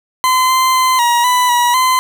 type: tone with pitch steps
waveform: 40% pulse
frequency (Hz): 1026 / 1036 / 1030 / 952 / 994 / 966 / 1027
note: C6 / C6 / C6 / A#5 / B5 / B5 / C6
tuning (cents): -34 / -17 / -28 / +36 / +11 / -39 / -33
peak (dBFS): -9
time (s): 0.24-1.99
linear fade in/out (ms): 0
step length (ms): 250
effects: none